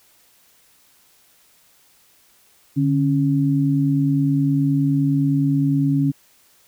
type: tone pair together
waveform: sine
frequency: 146.05 / 275.7 Hz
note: D3 / C#4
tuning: -9 / -9 cents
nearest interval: major seventh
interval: 1100 cents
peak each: -18 dBFS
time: 2.76-6.12 s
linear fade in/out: 20 ms
effects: white hiss -56 dBFS RMS until 6.67 s